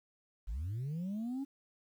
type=linear sweep; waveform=sine; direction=up; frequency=43.37 to 281.8 Hz; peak=-33 dBFS; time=0.47-1.45 s; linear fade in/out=20 ms; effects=tanh soft clip ceiling -34 dBFS + 11-bit